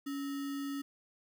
sine tone with sample-and-hold, 279.7 Hz, C#4, 16 cents sharp, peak -35 dBFS, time 0.06-0.82 s, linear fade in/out 10 ms, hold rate 1575 Hz, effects none

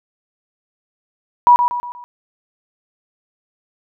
sine tone with echo, 970 Hz, B5, 31 cents flat, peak -5 dBFS, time 1.47-1.56 s, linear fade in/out 0 ms, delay 120 ms, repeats 4, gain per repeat -7 dB, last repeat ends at 2.04 s, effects none

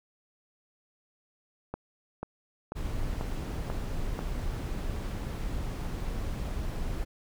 click train, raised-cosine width 1 ms, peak -20 dBFS, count 6, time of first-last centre 1.74-4.191 s, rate 2.04 Hz
brown noise, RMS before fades -33 dBFS, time 2.75-7.05 s, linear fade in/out 20 ms
effects none

